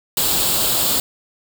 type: noise with comb filter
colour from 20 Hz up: white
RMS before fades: -18 dBFS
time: 0.17-1 s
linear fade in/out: 2 ms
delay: 0.25 ms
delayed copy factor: +0.6
effects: none